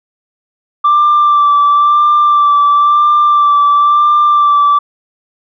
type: tone with vibrato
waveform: sine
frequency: 1174.7 Hz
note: D6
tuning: in tune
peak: -4 dBFS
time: 0.84-4.79 s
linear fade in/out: 10 ms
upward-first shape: sine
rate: 0.98 Hz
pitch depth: 22 cents each way
effects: tanh soft clip ceiling -3 dBFS